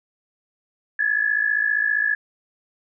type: tone pair together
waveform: sine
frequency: 1675 / 1730.1 Hz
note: G#6 / A6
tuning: +14 / -30 cents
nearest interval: minor second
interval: 56 cents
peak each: -21 dBFS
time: 0.99-2.15 s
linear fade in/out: 5 ms
effects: none